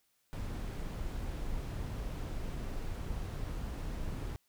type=noise; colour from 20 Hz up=brown; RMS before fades=-38 dBFS; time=0.33-4.36 s; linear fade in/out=0 ms; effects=white hiss -75 dBFS RMS until 4.48 s